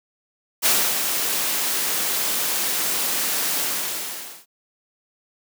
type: noise with ADSR envelope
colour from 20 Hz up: white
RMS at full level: -17 dBFS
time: 0.62-4.46 s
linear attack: 37 ms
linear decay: 280 ms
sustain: -6 dB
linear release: 880 ms
effects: high-pass 200 Hz 12 dB/octave